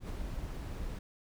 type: noise with ADSR envelope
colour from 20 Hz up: brown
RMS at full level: -36 dBFS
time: 0-0.99 s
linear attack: 96 ms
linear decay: 9 ms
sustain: -3 dB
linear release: 6 ms
effects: none